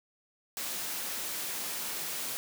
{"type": "high-pass noise", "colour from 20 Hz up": "white", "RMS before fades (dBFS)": -36, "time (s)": [0.57, 2.37], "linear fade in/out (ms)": 0, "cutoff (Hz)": 150, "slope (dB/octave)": 12, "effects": []}